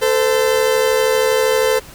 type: tone pair together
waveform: 40% pulse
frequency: 442.3 / 515 Hz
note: A4 / C5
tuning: +9 / -28 cents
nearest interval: minor third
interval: 263 cents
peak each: -15 dBFS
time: 0.01-1.8 s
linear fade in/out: 20 ms
effects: pink hiss -39 dBFS RMS until 1.94 s